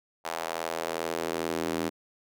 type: tone with high-pass filter sweep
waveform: square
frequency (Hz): 41.2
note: E1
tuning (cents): 0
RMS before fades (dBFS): -32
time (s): 0.24-1.9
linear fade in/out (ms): 20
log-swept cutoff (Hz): 760 to 280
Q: 1.6
effects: none